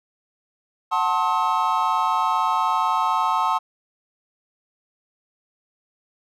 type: chord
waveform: triangle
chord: F# diminished seventh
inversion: none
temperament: just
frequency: 740 / 888 / 1065.6 / 1278.7 Hz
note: F#5 / A5 / C6 / Eb6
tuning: 0 / +16 / +31 / +47 cents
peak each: -25 / -21 / -21 / -23 dBFS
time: 0.91-3.59 s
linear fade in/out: 20 ms
effects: none